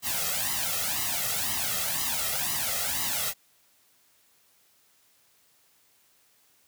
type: noise with flanger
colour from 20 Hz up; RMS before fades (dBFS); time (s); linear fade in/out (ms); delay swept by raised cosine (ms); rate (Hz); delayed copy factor
white; -29; 0.02-3.34; 50; 1 to 1.56; 2; +0.85
effects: white hiss -64 dBFS RMS until 6.67 s + high-pass 60 Hz 12 dB/octave